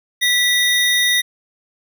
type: tone pair together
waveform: square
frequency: 1963 / 3703 Hz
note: B6 / A#7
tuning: -11 / -12 cents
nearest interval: major seventh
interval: 1099 cents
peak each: -17 / -17 dBFS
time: 0.21-1.22 s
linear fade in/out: 20 ms
effects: none